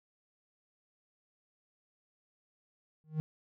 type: tone with exponential growth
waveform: triangle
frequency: 155.56 Hz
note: D#3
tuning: in tune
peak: -24 dBFS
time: 3.04-3.2 s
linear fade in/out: 0 ms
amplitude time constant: 33 ms
effects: none